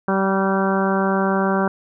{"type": "harmonic tone with a mistuned harmonic", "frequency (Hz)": 193.1, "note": "G3", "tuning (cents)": -26, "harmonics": [1, 2, 3, 4, 5, 6, 7, 8], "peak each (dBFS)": [-20, -23, -25, -26, -27, -28, -28, -29], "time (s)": [0.08, 1.68], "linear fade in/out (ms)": 2, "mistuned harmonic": 7, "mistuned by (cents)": 28, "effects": []}